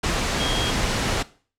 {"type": "tone in noise", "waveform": "sine", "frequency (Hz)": 3260, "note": "G#7", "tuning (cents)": -33, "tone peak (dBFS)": -27, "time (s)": [0.39, 0.71], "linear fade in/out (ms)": 10, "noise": "pink", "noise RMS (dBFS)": -23, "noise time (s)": [0.03, 1.23], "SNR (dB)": -7, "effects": ["noise-tail reverb RT60 0.4 s tail -18 dB re dry", "low-pass 7000 Hz 12 dB/octave"]}